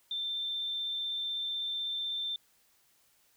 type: tone with vibrato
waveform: sine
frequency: 3566 Hz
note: A7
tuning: 22 cents sharp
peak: -32 dBFS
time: 0.11-2.36 s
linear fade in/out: 2 ms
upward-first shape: sine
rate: 16 Hz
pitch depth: 9 cents each way
effects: white hiss -68 dBFS RMS until 3.36 s